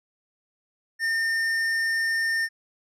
sine tone with tanh clipping, 1814 Hz, A#6, 48 cents flat, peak -24 dBFS, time 0.99-2.49 s, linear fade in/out 50 ms, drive 11 dB, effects none

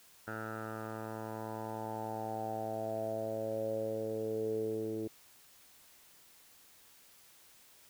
10% pulse tone with low-pass filter sweep, 110 Hz, A2, in tune, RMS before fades -38 dBFS, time 0.27-5.08 s, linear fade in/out 10 ms, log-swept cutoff 1400 to 380 Hz, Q 7, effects white hiss -61 dBFS RMS until 7.89 s

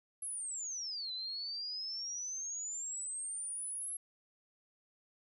sine exponential two-way sweep, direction down then up, 11175 to 3984 to 11175 Hz, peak -38 dBFS, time 0.22-3.97 s, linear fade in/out 5 ms, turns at 1.12 s, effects none

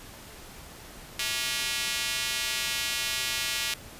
square tone with high-pass filter, 128.6 Hz, C3, 30 cents flat, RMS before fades -30 dBFS, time 1.19-3.74 s, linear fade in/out 2 ms, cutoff 2700 Hz, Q 1.2, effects pink hiss -46 dBFS RMS until 3.99 s + resampled to 32000 Hz

